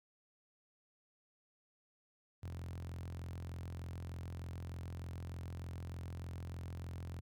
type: tone with high-pass filter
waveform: sawtooth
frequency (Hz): 43.3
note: F1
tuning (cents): -14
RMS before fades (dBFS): -45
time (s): 2.42-7.21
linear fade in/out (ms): 20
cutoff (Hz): 98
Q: 8.9
effects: none